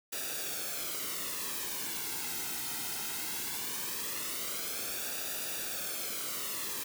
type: noise with flanger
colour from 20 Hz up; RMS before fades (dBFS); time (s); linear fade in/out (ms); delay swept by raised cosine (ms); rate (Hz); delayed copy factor
white; -37; 0.12-6.84; 10; 0.94 to 1.76; 0.19; -0.65
effects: none